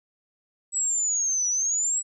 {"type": "linear two-way sweep", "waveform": "sine", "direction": "down then up", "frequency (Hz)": [7870, 5830, 7870], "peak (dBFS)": -22, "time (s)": [0.72, 2.03], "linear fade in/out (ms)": 50, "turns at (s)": 1.49, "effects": []}